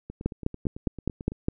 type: two click trains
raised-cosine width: 3 ms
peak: -24 / -11 dBFS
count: 12 / 7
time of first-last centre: 0.1-1.32 / 0.26-1.484 s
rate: 9.02 / 4.9 Hz
effects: none